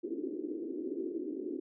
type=band-pass noise; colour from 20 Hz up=pink; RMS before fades=-38 dBFS; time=0.03-1.6 s; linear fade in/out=10 ms; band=290 to 380 Hz; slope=48 dB/octave; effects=none